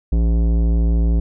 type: tone with tanh clipping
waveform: sine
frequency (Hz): 56.6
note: A1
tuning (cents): +50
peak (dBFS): -15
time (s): 0.12-1.2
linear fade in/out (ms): 5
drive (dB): 15
effects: none